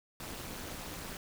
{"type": "noise with amplitude modulation", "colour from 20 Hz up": "pink", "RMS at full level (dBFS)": -39, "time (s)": [0.2, 1.17], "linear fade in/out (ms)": 2, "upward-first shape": "sine", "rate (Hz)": 218, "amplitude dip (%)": 95, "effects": []}